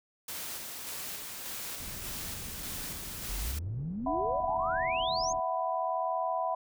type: noise with tremolo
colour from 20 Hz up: white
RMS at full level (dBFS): -39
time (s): 0.28-3.59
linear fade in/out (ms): 5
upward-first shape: square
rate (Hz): 1.7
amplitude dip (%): 25
type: low-pass noise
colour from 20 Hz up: pink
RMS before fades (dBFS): -46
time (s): 1.8-5.4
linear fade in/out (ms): 2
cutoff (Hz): 280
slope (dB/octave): 12
type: exponential sweep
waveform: sine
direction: up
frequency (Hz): 36.71 to 6760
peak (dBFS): -33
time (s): 3.29-5.33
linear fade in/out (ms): 10
type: chord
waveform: sine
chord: E suspended second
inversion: none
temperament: equal with one note detuned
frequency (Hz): 659.3 / 740 / 993.5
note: E5 / F#5 / B5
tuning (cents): 0 / 0 / +10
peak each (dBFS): -33 / -33 / -33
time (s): 4.06-6.55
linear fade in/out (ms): 5
effects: none